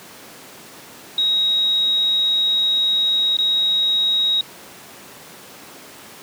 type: tone with dropouts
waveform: sine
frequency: 3796 Hz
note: A#7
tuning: 31 cents sharp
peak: -15 dBFS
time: 1.18-4.41 s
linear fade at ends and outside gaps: 2 ms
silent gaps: 3.369-3.387 s
effects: pink hiss -40 dBFS RMS until 6.22 s + high-pass 200 Hz 12 dB/octave